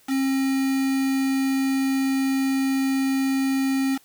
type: tone with quantisation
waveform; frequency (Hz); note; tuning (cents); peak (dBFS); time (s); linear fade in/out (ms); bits
triangle; 268.4; C4; +44; -18; 0.07-3.99; 50; 5
effects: white hiss -57 dBFS RMS until 4.04 s